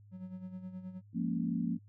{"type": "tone with tremolo", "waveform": "triangle", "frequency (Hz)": 185, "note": "F#3", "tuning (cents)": 0, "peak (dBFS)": -37, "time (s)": [0.11, 1.02], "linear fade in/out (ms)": 50, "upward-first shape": "sine", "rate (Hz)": 9.5, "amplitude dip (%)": 65}
{"type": "chord", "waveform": "sine", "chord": "Bb minor seventh", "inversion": "second", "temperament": "equal", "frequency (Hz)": [174.61, 207.7, 233.1, 277.2], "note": ["F3", "Ab3", "Bb3", "Db4"], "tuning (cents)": [0, 0, 0, 0], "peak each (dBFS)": [-35, -40, -34, -39], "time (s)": [1.13, 1.79], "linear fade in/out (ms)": 50}
{"effects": ["added 103 Hz sine -55 dBFS peak until 1.88 s"]}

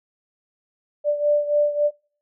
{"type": "beating tone pair", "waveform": "sine", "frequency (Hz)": [588, 591.6], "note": ["D5", "D5"], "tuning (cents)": [2, 13], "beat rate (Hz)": 3.6, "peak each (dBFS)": [-18, -23], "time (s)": [1.04, 1.91], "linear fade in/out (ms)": 50, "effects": ["noise-tail reverb RT60 0.5 s tail -26 dB re dry"]}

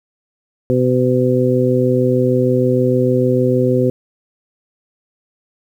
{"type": "harmonic tone", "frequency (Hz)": 126.5, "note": "B2", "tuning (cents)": 42, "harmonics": [1, 2, 3, 4], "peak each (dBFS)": [-17, -17, -17, -17], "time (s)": [0.7, 3.9], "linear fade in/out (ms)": 0, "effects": ["8-bit"]}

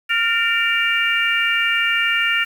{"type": "harmonic tone with a mistuned harmonic", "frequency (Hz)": 466.2, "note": "A#4", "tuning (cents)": 0, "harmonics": [3, 4, 5, 6], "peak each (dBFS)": [-22, -21, -21, -21], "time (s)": [0.09, 2.45], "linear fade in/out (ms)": 20, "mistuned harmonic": 4, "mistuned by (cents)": -45, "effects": ["7-bit"]}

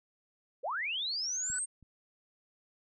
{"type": "linear sweep", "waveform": "sine", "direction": "up", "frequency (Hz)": [433.1, 8700], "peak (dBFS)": -32, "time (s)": [0.63, 1.66], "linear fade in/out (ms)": 20}
{"type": "tone with exponential growth", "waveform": "triangle", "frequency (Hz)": 1495, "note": "F#6", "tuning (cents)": 17, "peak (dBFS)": -34, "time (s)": [1.19, 1.59], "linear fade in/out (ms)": 5, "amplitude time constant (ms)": 85}
{"type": "clicks", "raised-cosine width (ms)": 5, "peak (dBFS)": [-37, -46], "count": 2, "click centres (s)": [1.501, 1.827]}
{"effects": []}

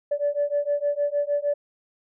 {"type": "beating tone pair", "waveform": "sine", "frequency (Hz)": [576, 582.5], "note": ["D5", "D5"], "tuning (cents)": [-34, -14], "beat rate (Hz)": 6.5, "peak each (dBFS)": -24, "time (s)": [0.11, 1.54], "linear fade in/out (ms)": 10, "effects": ["tanh soft clip ceiling -15 dBFS"]}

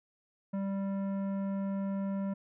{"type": "tone with tanh clipping", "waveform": "sine", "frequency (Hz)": 196, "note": "G3", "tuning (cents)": 0, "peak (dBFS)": -33, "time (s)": [0.53, 2.34], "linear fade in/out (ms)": 10, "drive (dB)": 13, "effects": []}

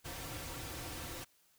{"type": "noise with comb filter", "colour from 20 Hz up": "pink", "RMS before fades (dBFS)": -44, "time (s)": [0.04, 1.25], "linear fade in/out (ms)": 20, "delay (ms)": 4.8, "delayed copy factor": -0.65, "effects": ["white hiss -70 dBFS RMS until 1.58 s"]}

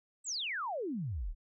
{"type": "exponential sweep", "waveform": "sine", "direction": "down", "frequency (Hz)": [8372, 30.98], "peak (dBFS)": -34, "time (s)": [0.24, 1.35], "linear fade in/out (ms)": 50, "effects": []}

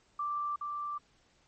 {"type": "tone with echo", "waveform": "sine", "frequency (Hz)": 1174.7, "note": "D6", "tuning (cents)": 0, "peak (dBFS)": -31, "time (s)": [0.19, 0.56], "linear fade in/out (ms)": 5, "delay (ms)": 420, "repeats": 1, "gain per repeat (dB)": -3, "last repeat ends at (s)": 0.98, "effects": ["pink hiss -68 dBFS RMS until 1.47 s", "MP3 32 kbps"]}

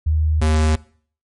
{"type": "tone pair in turn", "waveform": ["sine", "square"], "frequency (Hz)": [77.78, 77.78], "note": ["D#2", "D#2"], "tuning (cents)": [0, 0], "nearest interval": "unison", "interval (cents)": 0, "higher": "neither", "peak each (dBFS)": -14, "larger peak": "neither", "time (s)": [[0.06, 0.41], [0.41, 0.76]], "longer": "neither", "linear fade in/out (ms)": 10, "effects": ["noise-tail reverb RT60 0.5 s tail -21 dB re dry", "MP3 48 kbps"]}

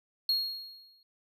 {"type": "tone with exponential decay", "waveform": "triangle", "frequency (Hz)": 4289, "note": "C8", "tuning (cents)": 42, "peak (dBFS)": -22, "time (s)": [0.29, 1.03], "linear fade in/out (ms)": 2, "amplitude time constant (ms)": 160, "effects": []}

